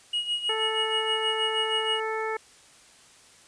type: tone with tremolo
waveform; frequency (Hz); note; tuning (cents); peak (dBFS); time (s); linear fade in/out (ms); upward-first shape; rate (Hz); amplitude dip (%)
triangle; 2892; F#7; -40; -22; 0.13-2; 5; sine; 6.3; 70
type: harmonic tone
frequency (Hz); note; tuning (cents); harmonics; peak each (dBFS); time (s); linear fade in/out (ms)
440; A4; 0; 1 / 2 / 3 / 4 / 5; -30 / -33 / -35 / -36 / -37; 0.49-2.37; 5
effects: white hiss -54 dBFS RMS until 3.47 s + resampled to 22050 Hz

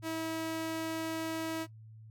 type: tone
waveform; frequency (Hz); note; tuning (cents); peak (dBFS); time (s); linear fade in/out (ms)
sawtooth; 322.9; E4; -36; -30; 0.02-1.67; 50
effects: noise-tail reverb RT60 0.1 s tail -17 dB re dry + added 110 Hz sine -49 dBFS peak until 2.1 s

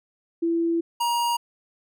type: tone pair in turn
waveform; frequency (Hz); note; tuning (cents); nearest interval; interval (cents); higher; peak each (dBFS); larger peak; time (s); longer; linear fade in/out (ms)
sine / square; 334.7 / 946.7; E4 / A#5; +26 / +26; octave + tritone; 1800; second; -20 / -22; first; 0.42-0.81 / 1-1.37; first; 10
effects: none

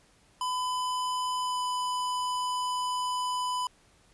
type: tone with pitch glide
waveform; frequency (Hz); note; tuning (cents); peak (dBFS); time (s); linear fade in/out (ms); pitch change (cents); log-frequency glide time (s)
square; 1005 to 999.2; B5 to B5; +30 to +20; -29; 0.41-3.67; 2; -10; 1.38-1.61
effects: pink hiss -62 dBFS RMS until 4.13 s + resampled to 24000 Hz

